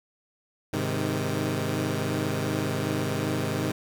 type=chord; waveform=15% pulse; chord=Ab major; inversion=none; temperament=equal with one note detuned; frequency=102.81 / 130.81 / 155.56 Hz; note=Ab2 / C3 / Eb3; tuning=-17 / 0 / 0 cents; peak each=-24 dBFS; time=0.73-3.72 s; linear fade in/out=5 ms; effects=none